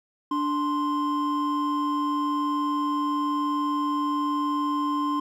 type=tone pair together; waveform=triangle; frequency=293.3 / 1046.5 Hz; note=D4 / C6; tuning=-2 / 0 cents; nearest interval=octave + minor seventh; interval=2202 cents; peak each=-24 dBFS; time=0.31-5.2 s; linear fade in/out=5 ms; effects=none